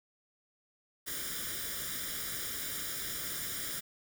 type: noise with comb filter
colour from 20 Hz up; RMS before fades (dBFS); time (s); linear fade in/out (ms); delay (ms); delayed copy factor
white; -38; 1.06-3.81; 20; 0.57; +0.8
effects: none